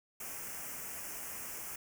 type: band-stop noise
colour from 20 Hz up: white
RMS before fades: -43 dBFS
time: 0.2-1.76 s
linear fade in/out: 5 ms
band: 2800 to 5500 Hz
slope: 48 dB/octave
effects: none